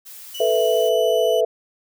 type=noise; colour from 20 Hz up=blue; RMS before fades=-39 dBFS; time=0.05-0.9 s; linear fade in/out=20 ms
type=tone with pitch glide; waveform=40% pulse; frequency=2960 to 2982 Hz; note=F#7 to F#7; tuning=0 to +13 cents; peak=-29 dBFS; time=0.34-1.41 s; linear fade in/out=10 ms; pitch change=+13 cents; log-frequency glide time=0.69-0.75 s
type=chord; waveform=sine; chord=A suspended second; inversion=none; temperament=equal; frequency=440 / 493.9 / 659.3 Hz; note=A4 / B4 / E5; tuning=0 / 0 / 0 cents; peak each=-20 / -20 / -19 dBFS; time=0.4-1.45 s; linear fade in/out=5 ms
effects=none